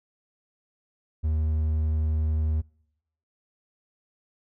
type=tone; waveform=triangle; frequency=77.78 Hz; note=D#2; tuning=in tune; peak=-20 dBFS; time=1.23-2.62 s; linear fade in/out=20 ms; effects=noise-tail reverb RT60 0.8 s tail -26 dB re dry